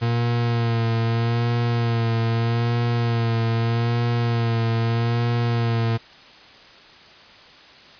40% pulse tone with vibrato, 116.54 Hz, A#2, in tune, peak -18 dBFS, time 0.01-5.98 s, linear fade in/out 20 ms, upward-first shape sine, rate 0.8 Hz, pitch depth 34 cents each way, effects white hiss -46 dBFS RMS until 7.99 s + resampled to 11025 Hz

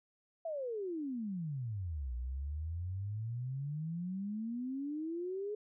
sine exponential two-way sweep, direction down then up, 677 to 59.2 to 425.8 Hz, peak -36 dBFS, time 0.45-5.55 s, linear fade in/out 5 ms, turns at 2.14 s, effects none

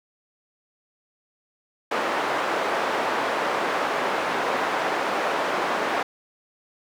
white band-pass noise, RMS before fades -25 dBFS, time 1.91-6.03 s, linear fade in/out 5 ms, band 370 to 1200 Hz, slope 12 dB/octave, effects none

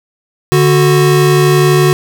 square tone pair together, 146.83 / 368.7 Hz, D3 / F#4, 0 / -6 cents, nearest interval octave + major third, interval 1594 cents, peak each -10 dBFS, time 0.52-1.93 s, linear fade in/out 0 ms, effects none

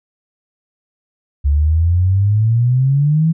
sine exponential sweep, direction up, 69.5 to 165.8 Hz, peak -10 dBFS, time 1.44-3.33 s, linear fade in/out 20 ms, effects none

